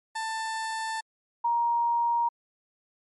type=tone pair in turn; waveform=30% pulse / sine; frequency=888 / 940.8 Hz; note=A5 / A#5; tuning=+16 / +16 cents; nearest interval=minor second; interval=100 cents; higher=second; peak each=-27 / -22 dBFS; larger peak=second; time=0.15-1.01 / 1.44-2.29 s; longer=first; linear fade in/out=10 ms; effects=MP3 48 kbps